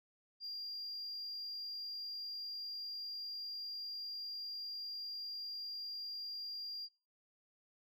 sine tone, 4785 Hz, D8, 32 cents sharp, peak -40 dBFS, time 0.4-6.89 s, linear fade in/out 50 ms, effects noise-tail reverb RT60 0.4 s tail -25 dB re dry + tanh soft clip ceiling -38 dBFS

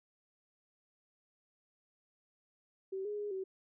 sine tone with pitch steps, 383.8 / 416 / 413.6 / 380.7 Hz, G4 / G#4 / G#4 / F#4, -37 / +3 / -7 / +49 cents, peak -36 dBFS, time 2.92-3.44 s, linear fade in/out 10 ms, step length 130 ms, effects none

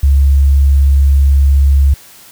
sine tone, 69.3 Hz, C#2, in tune, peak -5 dBFS, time 0.03-1.94 s, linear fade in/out 5 ms, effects white hiss -39 dBFS RMS until 2.31 s

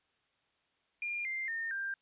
sine tone with pitch steps, 2406 / 2095 / 1823.4 / 1587.4 Hz, D7 / C7 / A#6 / G6, +41 / +2 / -39 / +21 cents, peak -34 dBFS, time 1.02-1.94 s, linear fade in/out 2 ms, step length 230 ms, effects white hiss -75 dBFS RMS until 2.01 s + resampled to 8000 Hz

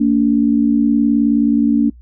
sine tone pair together, 227.4 / 286.5 Hz, A#3 / D4, -43 / -43 cents, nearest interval major third, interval 400 cents, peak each -13 dBFS, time 0-1.9 s, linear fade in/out 10 ms, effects noise-tail reverb RT60 0.1 s tail -24 dB re dry + added 60 Hz sine -38 dBFS peak until 2.01 s

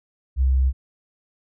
sine tone, 65.5 Hz, C2, 2 cents sharp, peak -15 dBFS, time 0.36-0.73 s, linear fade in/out 50 ms, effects none

